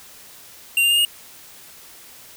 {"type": "tone with pitch steps", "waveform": "square", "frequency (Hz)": [2770, 2797, 2825, 2853], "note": ["F7", "F7", "F7", "F7"], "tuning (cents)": [-15, 2, 19, 36], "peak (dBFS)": -15, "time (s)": [0.77, 1.05], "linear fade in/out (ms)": 2, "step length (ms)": 70, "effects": ["white hiss -44 dBFS RMS until 2.36 s"]}